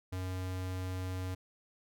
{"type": "tone", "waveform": "square", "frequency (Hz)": 92.5, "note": "F#2", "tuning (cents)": 0, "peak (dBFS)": -36, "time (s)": [0.12, 1.35], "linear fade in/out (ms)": 10, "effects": []}